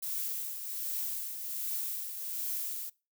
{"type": "noise with tremolo", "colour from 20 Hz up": "violet", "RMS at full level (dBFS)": -34, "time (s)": [0.02, 2.9], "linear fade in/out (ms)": 10, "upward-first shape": "triangle", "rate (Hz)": 1.3, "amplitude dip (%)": 55, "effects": ["noise-tail reverb RT60 0.3 s tail -23 dB re dry"]}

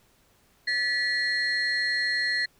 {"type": "tone cluster", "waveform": "sine", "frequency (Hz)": [1736, 1944, 4224], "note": ["A6", "B6", "C8"], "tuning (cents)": [-24, -28, 16], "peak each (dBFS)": [-29, -25, -28], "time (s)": [0.67, 2.46], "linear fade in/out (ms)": 10, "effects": ["tanh soft clip ceiling -18 dBFS", "pink hiss -63 dBFS RMS until 2.59 s"]}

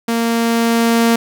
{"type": "tone with level ramp", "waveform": "sawtooth", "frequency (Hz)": 231.1, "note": "A#3", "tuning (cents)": -15, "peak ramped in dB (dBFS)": [-11, -6], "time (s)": [0.08, 1.16], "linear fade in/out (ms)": 5, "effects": []}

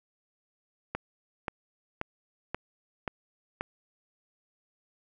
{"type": "click train", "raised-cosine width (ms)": 0.5, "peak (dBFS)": -16, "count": 6, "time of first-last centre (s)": [0.95, 3.61], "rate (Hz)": 1.88, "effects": []}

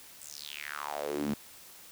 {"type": "tone with high-pass filter sweep", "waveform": "sawtooth", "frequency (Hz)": 73.42, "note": "D2", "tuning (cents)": 0, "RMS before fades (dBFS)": -37, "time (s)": [0.21, 1.34], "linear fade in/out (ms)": 5, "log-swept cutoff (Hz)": [8600, 190], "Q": 5, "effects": ["white hiss -52 dBFS RMS until 1.91 s"]}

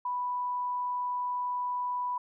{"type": "tone", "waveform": "sine", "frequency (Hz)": 987.8, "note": "B5", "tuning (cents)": 0, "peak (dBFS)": -29, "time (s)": [0.05, 2.18], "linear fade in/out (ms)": 5, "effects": []}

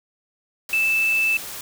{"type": "tone in noise", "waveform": "sine", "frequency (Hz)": 2637, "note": "E7", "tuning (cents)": 0, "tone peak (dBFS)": -17, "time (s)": [0.73, 1.37], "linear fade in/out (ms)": 2, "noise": "white", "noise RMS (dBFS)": -34, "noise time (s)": [0.69, 1.61], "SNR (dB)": 14, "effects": []}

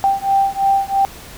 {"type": "beating tone pair", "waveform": "sine", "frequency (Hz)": [784, 787], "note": ["G5", "G5"], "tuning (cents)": [0, 7], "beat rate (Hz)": 3, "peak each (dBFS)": -16, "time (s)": [0.04, 1.05], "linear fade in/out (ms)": 0, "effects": ["pink hiss -37 dBFS RMS until 1.37 s"]}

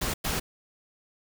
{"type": "noise bursts at uneven times", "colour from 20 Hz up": "pink", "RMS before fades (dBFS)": -29, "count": 2, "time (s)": [[0.01, 0.14], [0.24, 0.4]], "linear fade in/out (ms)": 10, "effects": []}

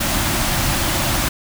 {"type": "band-stop noise", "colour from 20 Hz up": "pink", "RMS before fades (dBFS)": -19, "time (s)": [0, 1.29], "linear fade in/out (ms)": 10, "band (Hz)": [370, 530], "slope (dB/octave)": 96, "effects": []}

